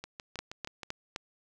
two click trains, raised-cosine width 0.2 ms, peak -18 / -23 dBFS, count 4 / 6, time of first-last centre 0.39-1.161 / 0.04-0.832 s, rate 3.89 / 6.31 Hz, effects none

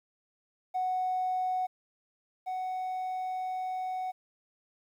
triangle tone pair in turn, 740 / 743.4 Hz, F#5 / F#5, 0 / +8 cents, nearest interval unison, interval 8 cents, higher second, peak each -24 / -29 dBFS, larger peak first, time 0.74-1.67 / 2.46-4.12 s, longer second, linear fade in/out 20 ms, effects tanh soft clip ceiling -25 dBFS + 11-bit

